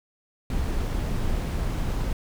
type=noise; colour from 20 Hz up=brown; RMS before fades=-26 dBFS; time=0.5-2.13 s; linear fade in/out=2 ms; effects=none